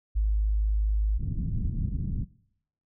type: tone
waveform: sine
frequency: 52.4 Hz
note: G#1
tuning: 16 cents sharp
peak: -21 dBFS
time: 0.15-1.19 s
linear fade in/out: 20 ms
type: low-pass noise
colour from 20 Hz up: pink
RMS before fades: -29 dBFS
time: 1.19-2.25 s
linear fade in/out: 20 ms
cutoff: 190 Hz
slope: 24 dB/octave
effects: noise-tail reverb RT60 0.7 s tail -21 dB re dry